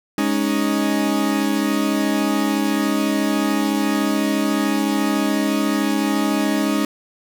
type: chord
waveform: 40% pulse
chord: Ab suspended fourth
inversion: none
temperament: equal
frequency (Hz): 207.7 / 277.2 / 311.1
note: Ab3 / Db4 / Eb4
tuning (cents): 0 / 0 / 0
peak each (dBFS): -21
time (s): 0.18-6.85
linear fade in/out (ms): 2
effects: none